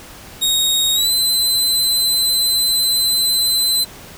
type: tone with pitch glide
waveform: sawtooth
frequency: 3754 to 4047 Hz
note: A#7 to B7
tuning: +11 to +42 cents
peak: -11 dBFS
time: 0.41-3.85 s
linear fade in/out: 20 ms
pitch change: +131 cents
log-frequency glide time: 0.94-1.1 s
effects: pink hiss -38 dBFS RMS until 4.17 s